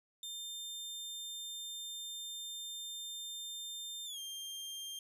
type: tone with pitch glide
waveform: sawtooth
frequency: 3600 to 3189 Hz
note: A7 to G7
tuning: +39 to +29 cents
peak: -39 dBFS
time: 0.23-4.99 s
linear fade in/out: 2 ms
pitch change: -210 cents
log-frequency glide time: 4.06-4.19 s
effects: resampled to 32000 Hz